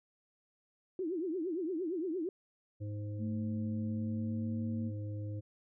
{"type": "tone with vibrato", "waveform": "sine", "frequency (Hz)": 344.7, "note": "F4", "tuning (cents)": -23, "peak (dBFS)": -33, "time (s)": [0.99, 2.29], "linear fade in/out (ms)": 2, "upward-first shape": "triangle", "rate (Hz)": 8.7, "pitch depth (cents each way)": 240}
{"type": "harmonic tone", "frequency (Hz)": 104.2, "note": "G#2", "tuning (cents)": 6, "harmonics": [1, 3, 5], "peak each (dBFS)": [-37, -47, -51], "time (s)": [2.8, 5.41], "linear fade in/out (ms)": 20}
{"type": "tone with pitch glide", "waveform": "sine", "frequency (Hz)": [220, 227.5], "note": ["A3", "A#3"], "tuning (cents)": [0, -42], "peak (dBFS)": -35, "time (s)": [3.18, 4.92], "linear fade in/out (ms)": 50, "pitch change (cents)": 58, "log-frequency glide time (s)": [3.84, 4.58]}
{"effects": []}